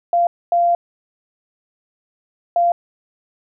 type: tone bursts at uneven times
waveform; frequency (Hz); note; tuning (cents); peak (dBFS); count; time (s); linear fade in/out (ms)
sine; 692; F5; -16; -12; 3; 0.13-0.27 / 0.52-0.75 / 2.56-2.72; 2
effects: none